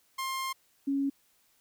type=tone pair in turn; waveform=sawtooth / sine; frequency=1060 / 276.9 Hz; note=C6 / C#4; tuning=+22 / -2 cents; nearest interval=octave + major seventh; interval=2324 cents; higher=first; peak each=-28 / -26 dBFS; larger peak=second; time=0.18-0.53 / 0.87-1.1 s; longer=first; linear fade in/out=10 ms; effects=white hiss -68 dBFS RMS until 1.6 s